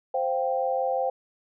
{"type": "chord", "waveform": "sine", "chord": "C suspended fourth", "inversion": "none", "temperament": "equal", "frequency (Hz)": [523.3, 698.5, 784], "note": ["C5", "F5", "G5"], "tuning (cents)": [0, 0, 0], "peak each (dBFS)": [-26, -30, -28], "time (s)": [0.14, 1.1], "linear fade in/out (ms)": 5, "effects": []}